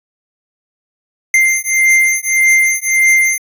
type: beating tone pair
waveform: square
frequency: 2093 / 2094.7 Hz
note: C7 / C7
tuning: 0 / +1 cents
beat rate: 1.7 Hz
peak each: -13 dBFS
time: 1.34-3.38 s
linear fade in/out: 2 ms
effects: resampled to 32000 Hz